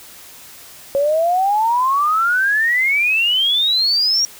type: exponential sweep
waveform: sine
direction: up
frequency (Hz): 547 to 5700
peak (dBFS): -13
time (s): 0.95-4.25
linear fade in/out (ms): 0
effects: white hiss -40 dBFS RMS until 4.39 s